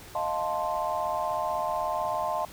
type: chord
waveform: sine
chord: F dominant seventh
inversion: third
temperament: equal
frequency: 622.3 / 698.5 / 880 / 1046.5 Hz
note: Eb5 / F5 / A5 / C6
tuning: 0 / 0 / 0 / 0 cents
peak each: -32 dBFS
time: 0.15-2.45 s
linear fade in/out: 2 ms
effects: pink hiss -47 dBFS RMS until 2.52 s